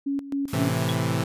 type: tone with tremolo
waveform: sine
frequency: 278.6 Hz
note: C#4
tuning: 9 cents sharp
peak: -23 dBFS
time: 0.06-0.69 s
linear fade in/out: 10 ms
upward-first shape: square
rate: 3.8 Hz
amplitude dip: 75%
type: noise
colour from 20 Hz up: white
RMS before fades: -42 dBFS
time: 0.48-0.95 s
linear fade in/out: 0 ms
type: chord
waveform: sawtooth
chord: A minor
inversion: none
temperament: equal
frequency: 110 / 130.81 / 164.81 Hz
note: A2 / C3 / E3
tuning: 0 / 0 / 0 cents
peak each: -23 dBFS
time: 0.53-1.24 s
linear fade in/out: 5 ms
type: tone with exponential decay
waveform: sine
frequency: 3351 Hz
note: G#7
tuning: 15 cents sharp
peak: -25 dBFS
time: 0.89-0.97 s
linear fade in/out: 1 ms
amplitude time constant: 16 ms
effects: resampled to 32000 Hz